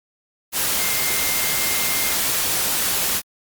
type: tone in noise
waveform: sine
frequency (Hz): 2108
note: C7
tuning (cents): +12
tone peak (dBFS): -29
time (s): 0.77-2.16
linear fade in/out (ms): 50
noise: white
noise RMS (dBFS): -21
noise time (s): 0.52-3.22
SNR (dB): -11
effects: Opus 48 kbps